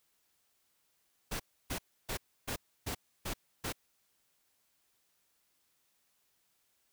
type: noise bursts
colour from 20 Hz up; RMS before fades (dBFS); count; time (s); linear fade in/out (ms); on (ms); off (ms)
pink; -37; 7; 1.31-3.726; 10; 88; 300
effects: white hiss -75 dBFS RMS until 6.92 s